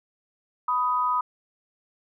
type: tone pair together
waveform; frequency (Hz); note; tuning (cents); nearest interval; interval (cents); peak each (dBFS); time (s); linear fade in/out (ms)
sine; 992 / 1249.8; B5 / D#6; +7 / +7; major third; 400; -24; 0.68-1.21; 5
effects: none